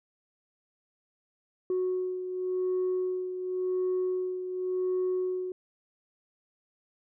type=beating tone pair; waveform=sine; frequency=367.9 / 368.81 Hz; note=F#4 / F#4; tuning=-10 / -6 cents; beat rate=0.91 Hz; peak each=-27 / -34 dBFS; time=1.7-5.52 s; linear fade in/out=2 ms; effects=tanh soft clip ceiling -23 dBFS